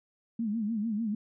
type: tone with vibrato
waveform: sine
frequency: 218.3 Hz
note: A3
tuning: 13 cents flat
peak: -28 dBFS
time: 0.39-1.15 s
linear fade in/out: 5 ms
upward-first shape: sine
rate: 6.7 Hz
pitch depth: 120 cents each way
effects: none